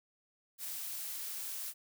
blue noise, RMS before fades -41 dBFS, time 0.58-1.74 s, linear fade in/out 50 ms, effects none

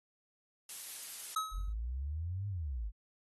blue noise, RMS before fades -43 dBFS, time 0.69-1.35 s, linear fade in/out 2 ms
square tone with exponential decay, 1280 Hz, D#6, 49 cents sharp, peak -30 dBFS, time 1.36-1.73 s, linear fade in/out 5 ms, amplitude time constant 79 ms
sine exponential two-way sweep, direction up then down, 43.65 to 103.83 to 47.04 Hz, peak -35 dBFS, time 1.51-2.92 s, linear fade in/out 50 ms, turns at 2.48 s
effects AAC 32 kbps

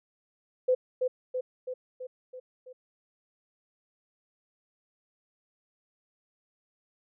sine tone with echo, 508 Hz, B4, 49 cents sharp, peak -20 dBFS, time 0.68-0.75 s, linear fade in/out 10 ms, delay 330 ms, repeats 6, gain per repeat -4 dB, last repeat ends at 2.73 s, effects none

